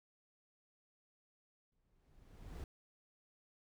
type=noise with exponential growth; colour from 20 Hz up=brown; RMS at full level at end=-44 dBFS; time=1.72-2.64 s; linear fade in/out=2 ms; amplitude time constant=200 ms; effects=none